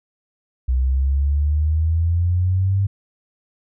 sine exponential sweep, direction up, 62.5 to 99.6 Hz, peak -15 dBFS, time 0.68-2.87 s, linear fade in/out 10 ms, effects none

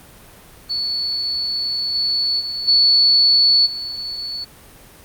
sine tone with level steps, 4435 Hz, C#8, in tune, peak -19 / -16 / -22 / -10 / -24 dBFS, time 0.69-4.45 s, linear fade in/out 20 ms, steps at 1.94 / 2.39 / 2.67 / 3.65 s, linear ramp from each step 20 ms, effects pink hiss -44 dBFS RMS until 5.04 s + Opus 32 kbps

